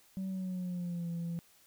sine tone with pitch glide, 190.3 to 169.54 Hz, F#3 to E3, +49 to +49 cents, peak -32 dBFS, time 0.17-1.39 s, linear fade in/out 0 ms, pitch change -200 cents, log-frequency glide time 0.28-1.09 s, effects tanh soft clip ceiling -33 dBFS + white hiss -64 dBFS RMS until 1.66 s

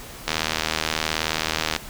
click train, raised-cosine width 0.2 ms, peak -4 dBFS, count 118, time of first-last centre 0.28-1.763 s, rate 78.9 Hz, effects pink hiss -39 dBFS RMS until 1.89 s

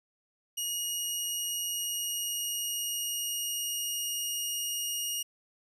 15% pulse tone with pitch glide, 2881 to 2863 Hz, F#7 to F7, -47 to +42 cents, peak -24 dBFS, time 0.57-5.23 s, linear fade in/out 10 ms, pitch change -11 cents, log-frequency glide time 1.5-4.22 s, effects none

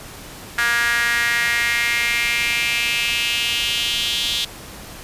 sawtooth tone with high-pass filter sweep, 236.2 Hz, A#3, 23 cents sharp, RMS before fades -20 dBFS, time 0.58-4.45 s, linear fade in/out 5 ms, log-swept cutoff 1600 to 3400 Hz, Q 4.5, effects pink hiss -37 dBFS RMS until 5.03 s + resampled to 32000 Hz

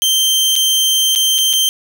sawtooth tone with dropouts, 3136 Hz, G7, in tune, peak -8 dBFS, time 0.02-1.69 s, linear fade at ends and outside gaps 0 ms, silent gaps 0.555-0.562 / 1.151-1.159 / 1.382-1.386 / 1.53-1.535 s, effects none

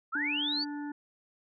sine linear sweep, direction up, 1241 to 4677 Hz, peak -29 dBFS, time 0.12-0.65 s, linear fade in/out 20 ms
harmonic tone, 292.1 Hz, D4, 9 cents flat, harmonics 1 / 3 / 5 / 6, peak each -35 / -45 / -49 / -51 dBFS, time 0.15-0.92 s, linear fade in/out 5 ms
effects none

